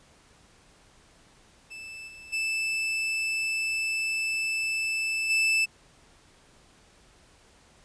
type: tone with level steps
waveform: 40% pulse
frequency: 2637 Hz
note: E7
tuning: in tune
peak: -38 / -43 / -25 / -20 dBFS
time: 1.7-5.66 s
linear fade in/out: 20 ms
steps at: 2.07 / 2.32 / 5.29 s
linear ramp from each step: 20 ms
effects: pink hiss -58 dBFS RMS until 7.84 s + resampled to 22050 Hz